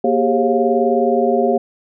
sine tone cluster, 236.5 / 390 / 409.2 / 542 / 702 Hz, A#3 / G4 / G#4 / C#5 / F5, +25 / -9 / -26 / -39 / +9 cents, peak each -19 dBFS, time 0.04-1.58 s, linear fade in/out 5 ms, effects none

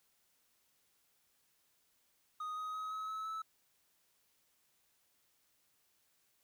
triangle tone with pitch steps, 1244.5 / 1256.8 / 1269.2 / 1281.7 / 1294.4 / 1307.1 Hz, D#6 / D#6 / D#6 / E6 / E6 / E6, 0 / +17 / +34 / -49 / -32 / -15 cents, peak -37 dBFS, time 2.4-3.42 s, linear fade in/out 5 ms, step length 170 ms, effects white hiss -75 dBFS RMS until 6.43 s

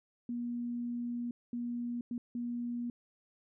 sine tone bursts at uneven times, 239.7 Hz, A#3, 48 cents sharp, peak -34 dBFS, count 4, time 0.29-1.31 / 1.53-2.01 / 2.11-2.18 / 2.35-2.9 s, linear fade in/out 2 ms, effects none

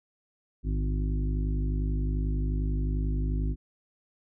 harmonic tone with a mistuned harmonic, 51.3 Hz, G#1, 21 cents flat, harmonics 1 / 2 / 3 / 5 / 6 / 7, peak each -26 / -36 / -35 / -37 / -44 / -45 dBFS, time 0.63-3.56 s, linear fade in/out 50 ms, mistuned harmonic 1, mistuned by +84 cents, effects none

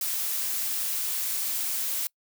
blue noise, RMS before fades -29 dBFS, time 0.01-2.07 s, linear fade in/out 2 ms, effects noise-tail reverb RT60 0.1 s tail -26 dB re dry

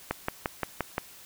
click train, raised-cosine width 0.5 ms, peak -12 dBFS, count 6, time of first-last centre 0.11-0.981 s, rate 5.74 Hz, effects white hiss -50 dBFS RMS until 1.25 s

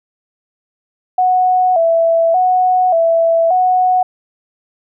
sine tone with vibrato, 698.5 Hz, F5, in tune, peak -9 dBFS, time 1.18-4.03 s, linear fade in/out 5 ms, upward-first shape square, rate 0.86 Hz, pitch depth 91 cents each way, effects none

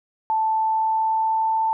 sine tone with pitch glide, 880 to 887.7 Hz, A5 to A5, 0 to +15 cents, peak -18 dBFS, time 0.3-1.73 s, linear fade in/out 0 ms, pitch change +15 cents, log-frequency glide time 0.53-1.6 s, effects none

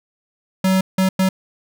square tone bursts at uneven times, 188.9 Hz, F#3, 36 cents sharp, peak -14 dBFS, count 3, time 0.64-0.81 / 0.98-1.09 / 1.19-1.29 s, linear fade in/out 5 ms, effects none

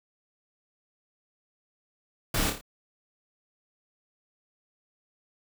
pink noise with echo, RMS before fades -27 dBFS, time 2.34-2.5 s, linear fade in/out 5 ms, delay 28 ms, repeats 4, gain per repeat -5 dB, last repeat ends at 2.612 s, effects none

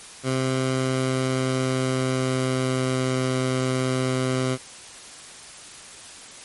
15% pulse tone with pitch glide, 130.81 to 129.31 Hz, C3 to C3, 0 to -20 cents, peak -15 dBFS, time 0.23-4.58 s, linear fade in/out 50 ms, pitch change -20 cents, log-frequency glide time 0.42-3.22 s, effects white hiss -42 dBFS RMS until 6.44 s + MP3 48 kbps

